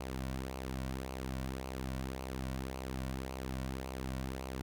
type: tone with flanger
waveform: sawtooth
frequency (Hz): 65.41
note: C2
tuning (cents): 0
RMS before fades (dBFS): -40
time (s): 0-4.62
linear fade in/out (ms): 5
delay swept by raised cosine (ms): 0.55 to 2.45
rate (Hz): 1.8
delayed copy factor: -0.55
effects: none